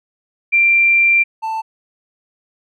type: tone pair in turn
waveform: sine / triangle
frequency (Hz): 2366 / 886.2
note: D7 / A5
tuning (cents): +12 / +12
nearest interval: octave + perfect fourth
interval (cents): 1700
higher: first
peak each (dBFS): -9 / -17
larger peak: first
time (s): 0.52-1.24 / 1.42-1.62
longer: first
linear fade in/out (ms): 20
effects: none